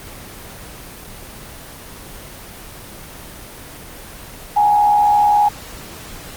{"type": "tone with frequency modulation", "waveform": "sine", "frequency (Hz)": 830.6, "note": "G#5", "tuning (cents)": 0, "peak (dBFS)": -10, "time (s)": [4.56, 5.49], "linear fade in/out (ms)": 10, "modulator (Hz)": 74.7, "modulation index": 0.45, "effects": ["pink hiss -35 dBFS RMS until 6.36 s", "Opus 24 kbps"]}